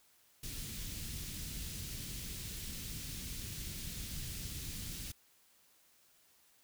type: band-stop noise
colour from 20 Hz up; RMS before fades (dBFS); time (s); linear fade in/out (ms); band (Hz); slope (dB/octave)
pink; -43; 0.43-5.12; 5; 200 to 3200; 12
effects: white hiss -68 dBFS RMS until 6.63 s